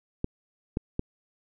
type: clicks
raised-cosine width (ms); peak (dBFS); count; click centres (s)
3; -14; 3; 0.244 / 0.771 / 0.994
effects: none